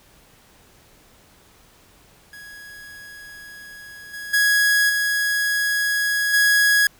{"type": "tone with level steps", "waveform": "45% pulse", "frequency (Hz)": 1664, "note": "G#6", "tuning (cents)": 3, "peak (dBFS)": [-38, -31, -15, -19, -14], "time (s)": [2.33, 6.87], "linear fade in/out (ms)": 2, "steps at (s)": [4.13, 4.33, 4.89, 6.33], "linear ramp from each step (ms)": 10, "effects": ["pink hiss -53 dBFS RMS until 6.99 s"]}